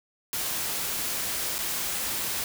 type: noise with dropouts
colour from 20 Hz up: white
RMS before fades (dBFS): -30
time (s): 0.33-2.44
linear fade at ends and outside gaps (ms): 1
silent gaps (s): 1.583-1.588
effects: none